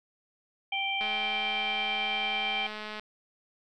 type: harmonic tone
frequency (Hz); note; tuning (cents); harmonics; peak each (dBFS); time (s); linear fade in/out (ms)
784; G5; 0; 1 / 3 / 4; -34 / -31 / -33; 0.72-2.67; 5
type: click train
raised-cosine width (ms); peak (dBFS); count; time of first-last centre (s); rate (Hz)
0.3; -23; 424; 1.01-2.996; 213
effects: none